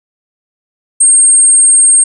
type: tone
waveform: sine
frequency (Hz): 8560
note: C9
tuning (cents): +38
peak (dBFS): -3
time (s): 1-2.04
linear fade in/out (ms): 10
effects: none